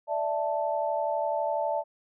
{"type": "chord", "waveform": "sine", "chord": "D suspended second", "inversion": "none", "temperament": "equal", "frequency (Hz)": [587.3, 659.3, 880], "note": ["D5", "E5", "A5"], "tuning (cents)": [0, 0, 0], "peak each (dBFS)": -30, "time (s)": [0.07, 1.84], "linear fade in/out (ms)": 50, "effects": []}